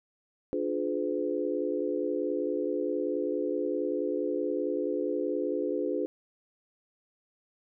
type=chord; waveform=sine; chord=D diminished seventh; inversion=none; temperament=just; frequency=293.7 / 352.4 / 422.9 / 507.5 Hz; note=D4 / F4 / Ab4 / Cb5; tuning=0 / +16 / +31 / +47 cents; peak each=-33 dBFS; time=0.53-6.06 s; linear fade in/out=0 ms; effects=none